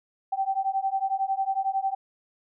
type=beating tone pair; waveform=sine; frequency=770 / 781 Hz; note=G5 / G5; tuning=-31 / -7 cents; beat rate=11 Hz; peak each=-27 dBFS; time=0.32-1.95 s; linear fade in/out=10 ms; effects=none

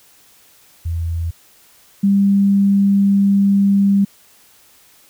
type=tone pair in turn; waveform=sine; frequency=83.5 / 198.6 Hz; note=E2 / G3; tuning=+23 / +23 cents; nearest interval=octave + minor third; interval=1500 cents; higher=second; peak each=-18 / -10 dBFS; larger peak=second; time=0.85-1.31 / 2.03-4.05 s; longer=second; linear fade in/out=10 ms; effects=white hiss -50 dBFS RMS until 5.09 s

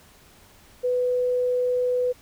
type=tone; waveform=sine; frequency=497.2 Hz; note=B4; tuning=12 cents sharp; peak=-20 dBFS; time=0.83-2.13 s; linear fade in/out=20 ms; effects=pink hiss -53 dBFS RMS until 2.21 s

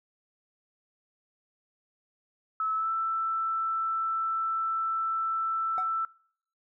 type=tone with pitch glide; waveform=sine; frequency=1300 to 1327.3 Hz; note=E6 to E6; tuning=-24 to +12 cents; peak=-26 dBFS; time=2.6-6.05 s; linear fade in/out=2 ms; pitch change=+36 cents; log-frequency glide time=2.75-2.9 s
type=tone with exponential decay; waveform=triangle; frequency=745 Hz; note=F#5; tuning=12 cents sharp; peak=-28 dBFS; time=5.78-5.92 s; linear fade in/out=0 ms; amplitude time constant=29 ms
effects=noise-tail reverb RT60 0.6 s tail -23 dB re dry

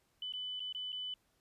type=tone with dropouts; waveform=sine; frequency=3000 Hz; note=F#7; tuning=23 cents sharp; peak=-38 dBFS; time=0.22-1.14 s; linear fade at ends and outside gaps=2 ms; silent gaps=0.324-0.336 / 0.596-0.602 / 0.726-0.748 / 0.921-0.927 s; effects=pink hiss -75 dBFS RMS until 1.4 s + resampled to 32000 Hz

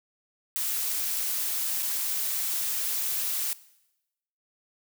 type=noise with dropouts; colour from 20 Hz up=blue; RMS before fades=-29 dBFS; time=0.56-3.53 s; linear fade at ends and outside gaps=0 ms; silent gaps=1.824-1.829 s; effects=noise-tail reverb RT60 0.9 s tail -19 dB re dry

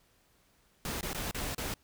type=noise with dropouts; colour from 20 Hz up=pink; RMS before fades=-36 dBFS; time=0.85-1.74 s; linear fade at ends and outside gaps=2 ms; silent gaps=1.01-1.029 / 1.132-1.146 / 1.312-1.346 / 1.548-1.58 s; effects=pink hiss -68 dBFS RMS until 1.83 s

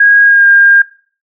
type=tone with pitch glide; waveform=sine; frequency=1641 to 1609.1 Hz; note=G#6 to G6; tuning=-21 to +45 cents; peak=-3 dBFS; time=0-0.82 s; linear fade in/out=5 ms; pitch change=-34 cents; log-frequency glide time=0.23-0.46 s; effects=noise-tail reverb RT60 0.4 s tail -17 dB re dry

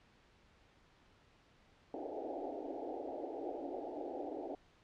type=band-pass noise; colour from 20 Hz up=pink; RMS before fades=-43 dBFS; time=1.94-4.55 s; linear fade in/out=2 ms; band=270 to 820 Hz; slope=96 dB/octave; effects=pink hiss -67 dBFS RMS until 4.83 s + low-pass 4000 Hz 12 dB/octave

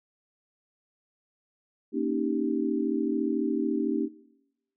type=chord; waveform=sine; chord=Eb dominant seventh; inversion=second; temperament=equal; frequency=233.1 / 277.2 / 311.1 / 392 Hz; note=Bb3 / Db4 / Eb4 / G4; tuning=0 / 0 / 0 / 0 cents; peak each=-31 / -30 / -30 / -32 dBFS; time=1.92-4.09 s; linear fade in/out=50 ms; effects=noise-tail reverb RT60 0.9 s tail -19 dB re dry

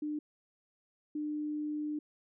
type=tone bursts at uneven times; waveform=sine; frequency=300 Hz; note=D4; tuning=37 cents sharp; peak=-33 dBFS; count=2; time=0.02-0.19 / 1.15-1.99 s; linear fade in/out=5 ms; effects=none

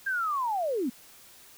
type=linear sweep; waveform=sine; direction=down; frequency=1620 to 220 Hz; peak=-26 dBFS; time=0.06-0.9 s; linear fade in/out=10 ms; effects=white hiss -53 dBFS RMS until 1.57 s

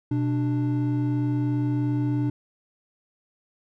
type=tone pair together; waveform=triangle; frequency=123.95 / 294.8 Hz; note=B2 / D4; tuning=+7 / +7 cents; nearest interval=octave + minor third; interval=1500 cents; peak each=-22 / -23 dBFS; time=0.11-2.3 s; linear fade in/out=5 ms; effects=none

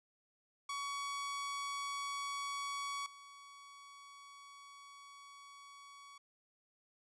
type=tone with level steps; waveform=sawtooth; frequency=1125 Hz; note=C#6; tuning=25 cents sharp; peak=-35 / -50 dBFS; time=0.69-6.18 s; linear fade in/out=5 ms; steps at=3.06 s; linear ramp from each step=2 ms; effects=resampled to 22050 Hz

